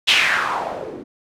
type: noise with low-pass filter sweep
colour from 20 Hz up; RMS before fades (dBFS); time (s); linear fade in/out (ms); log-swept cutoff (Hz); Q
blue; -20; 0.07-1.04; 20; 3300 to 290; 3.5
effects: none